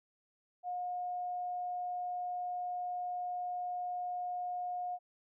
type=tone; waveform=sine; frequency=718 Hz; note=F5; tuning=48 cents sharp; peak=-35 dBFS; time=0.63-4.99 s; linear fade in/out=50 ms; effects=none